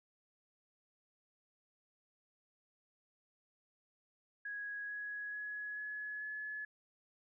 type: tone with pitch steps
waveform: sine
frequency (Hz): 1661.2 / 1672.8 / 1684.4 / 1696.1 / 1707.9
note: G#6 / G#6 / G#6 / G#6 / G#6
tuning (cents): 0 / +12 / +24 / +36 / +48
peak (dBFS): -40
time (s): 4.45-6.65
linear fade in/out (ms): 5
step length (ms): 440
effects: none